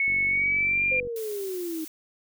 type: tone with pitch glide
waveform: sine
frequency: 2205 to 2391 Hz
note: C#7 to D7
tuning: -10 to +30 cents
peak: -21 dBFS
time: 0-1 s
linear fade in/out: 2 ms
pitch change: +140 cents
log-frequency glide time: 0.28-0.83 s
type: click train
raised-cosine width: 3 ms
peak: -30 dBFS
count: 48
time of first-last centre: 0.08-1.072 s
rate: 47.4 Hz
type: exponential sweep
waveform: sine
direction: down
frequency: 523 to 311.1 Hz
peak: -29 dBFS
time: 0.91-1.85 s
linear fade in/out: 10 ms
type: noise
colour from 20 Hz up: blue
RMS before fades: -41 dBFS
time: 1.16-1.88 s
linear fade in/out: 2 ms
effects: none